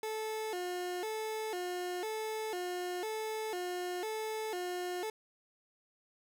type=tone with vibrato; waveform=30% pulse; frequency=395.5 Hz; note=G4; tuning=15 cents sharp; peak=-33 dBFS; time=0.03-5.1 s; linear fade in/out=2 ms; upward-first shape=square; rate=1 Hz; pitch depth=170 cents each way; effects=none